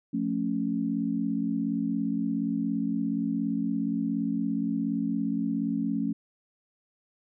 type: chord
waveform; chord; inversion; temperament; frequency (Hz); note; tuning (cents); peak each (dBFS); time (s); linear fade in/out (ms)
sine; F augmented; none; equal with one note detuned; 175.93 / 220 / 277.2; F3 / A3 / C#4; +13 / 0 / 0; -33 / -29 / -29; 0.13-6.13; 10
effects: none